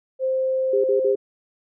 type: tone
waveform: sine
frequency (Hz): 523.3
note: C5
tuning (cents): 0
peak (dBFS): -19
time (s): 0.19-1.16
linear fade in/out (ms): 50
type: tone bursts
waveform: sine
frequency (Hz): 402.5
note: G4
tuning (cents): +46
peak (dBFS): -18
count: 3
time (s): 0.73-1.154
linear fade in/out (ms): 5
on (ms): 110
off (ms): 47
effects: none